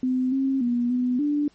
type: tone with pitch steps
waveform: sine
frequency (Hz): 255.7 / 268.5 / 240.9 / 249.1 / 293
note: C4 / C4 / B3 / B3 / D4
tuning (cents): -40 / +45 / -43 / +15 / -4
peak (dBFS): -20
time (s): 0.03-1.48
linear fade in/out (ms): 2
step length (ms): 290
effects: pink hiss -60 dBFS RMS until 1.54 s + MP3 32 kbps